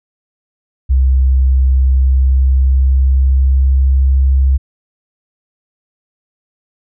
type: tone with pitch glide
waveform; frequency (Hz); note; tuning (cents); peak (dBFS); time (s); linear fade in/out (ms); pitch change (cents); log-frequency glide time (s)
sine; 65.41 to 66.75; C2 to C2; 0 to +35; -7; 0.89-4.58; 20; +35; 1.75-4.2
effects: none